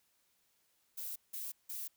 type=noise bursts; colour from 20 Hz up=violet; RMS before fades=-42 dBFS; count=3; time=0.97-1.88 s; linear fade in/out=10 ms; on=190 ms; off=170 ms; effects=white hiss -75 dBFS RMS until 1.96 s